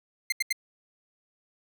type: tone bursts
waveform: sawtooth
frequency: 2093 Hz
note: C7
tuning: in tune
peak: -20 dBFS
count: 3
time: 0.3-0.527 s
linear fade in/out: 5 ms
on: 23 ms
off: 79 ms
effects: none